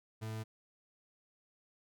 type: tone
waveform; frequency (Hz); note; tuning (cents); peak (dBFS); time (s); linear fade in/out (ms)
40% pulse; 110; A2; 0; -38; 0.21-0.44; 20
effects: none